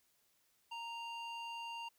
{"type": "tone with band-pass filter", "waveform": "square", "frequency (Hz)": 930, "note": "A#5", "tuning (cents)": -4, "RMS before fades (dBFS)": -45, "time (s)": [0.71, 1.89], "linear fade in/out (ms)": 10, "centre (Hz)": 2000, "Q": 3.1, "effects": ["white hiss -75 dBFS RMS until 1.98 s"]}